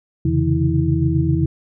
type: tone cluster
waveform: sine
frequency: 83.9 / 132.9 / 140.4 / 162.4 / 324.5 Hz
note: E2 / C3 / C#3 / E3 / E4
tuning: +31 / +27 / +22 / -26 / -27 cents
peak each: -21 dBFS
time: 0.25-1.46 s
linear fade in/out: 5 ms
effects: none